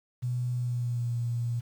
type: tone with pitch glide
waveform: sine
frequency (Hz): 123.47 to 118.58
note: B2 to A#2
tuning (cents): 0 to +30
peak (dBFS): -27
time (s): 0.22-1.61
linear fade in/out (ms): 20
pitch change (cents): -70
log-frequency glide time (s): 0.51-1.18
effects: 9-bit